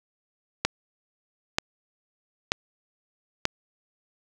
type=click train; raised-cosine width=0.2 ms; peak=-4 dBFS; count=4; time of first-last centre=0.65-3.454 s; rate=1.07 Hz; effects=none